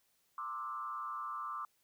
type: tone with frequency modulation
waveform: sine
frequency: 1178 Hz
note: D6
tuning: 5 cents sharp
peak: -38 dBFS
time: 0.38-1.65 s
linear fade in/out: 2 ms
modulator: 121 Hz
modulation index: 1.1
effects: white hiss -75 dBFS RMS until 1.83 s